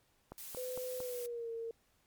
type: click train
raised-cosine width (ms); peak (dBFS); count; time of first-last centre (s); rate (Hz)
1; -31; 4; 0.32-1.003; 4.39
type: noise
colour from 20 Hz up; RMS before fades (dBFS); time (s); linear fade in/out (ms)
blue; -47; 0.38-1.26; 0
type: tone with pitch glide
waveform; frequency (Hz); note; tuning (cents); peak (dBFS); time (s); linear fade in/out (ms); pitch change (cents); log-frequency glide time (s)
sine; 505 to 457.8; B4 to A#4; +39 to -31; -38; 0.57-1.71; 2; -170; 1-1.51
effects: pink hiss -73 dBFS RMS until 2.06 s + MP3 96 kbps